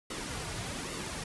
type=noise with flanger; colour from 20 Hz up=pink; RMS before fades=-38 dBFS; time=0.1-1.24 s; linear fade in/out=5 ms; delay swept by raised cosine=1.2 to 3.9 ms; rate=1.2 Hz; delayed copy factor=-0.55; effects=resampled to 24000 Hz